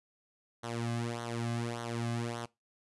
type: tone with flanger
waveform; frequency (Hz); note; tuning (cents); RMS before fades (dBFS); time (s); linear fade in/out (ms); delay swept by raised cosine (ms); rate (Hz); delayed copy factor
sawtooth; 117.5; A#2; +14; -36; 0.63-2.46; 10; 0.4 to 2.2; 1.7; -0.75
effects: noise-tail reverb RT60 0.2 s tail -21 dB re dry + resampled to 24000 Hz